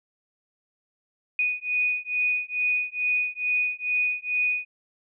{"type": "beating tone pair", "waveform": "sine", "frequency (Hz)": [2477, 2479.3], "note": ["D#7", "D#7"], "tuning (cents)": [-8, -7], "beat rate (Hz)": 2.3, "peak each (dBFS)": [-26, -26], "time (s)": [1.39, 4.65], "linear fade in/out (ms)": 2, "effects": []}